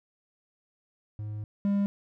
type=tone pair in turn; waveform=triangle; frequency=106 / 200.7 Hz; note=G#2 / G3; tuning=+36 / +41 cents; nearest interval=major seventh; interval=1105 cents; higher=second; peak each=-31 / -21 dBFS; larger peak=second; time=1.19-1.44 / 1.65-1.86 s; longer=first; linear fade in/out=0 ms; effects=none